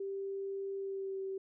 sine tone with pitch glide, 392 to 385.3 Hz, G4 to G4, 0 to -30 cents, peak -36 dBFS, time 0-1.38 s, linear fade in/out 5 ms, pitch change -30 cents, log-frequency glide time 0.77-1.2 s, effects none

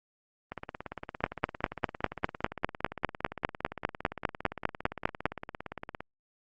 two click trains, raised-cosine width 0.5 ms, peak -9 / -22 dBFS, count 21 / 97, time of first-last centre 1.24-5.256 / 0.52-6.006 s, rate 4.98 / 17.5 Hz, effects Opus 32 kbps

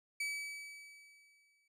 40% pulse tone with exponential decay, 2290 Hz, D7, 44 cents flat, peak -34 dBFS, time 0.2-1.68 s, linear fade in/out 5 ms, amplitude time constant 320 ms, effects noise-tail reverb RT60 0.1 s tail -23 dB re dry + low-pass 12000 Hz 12 dB/octave

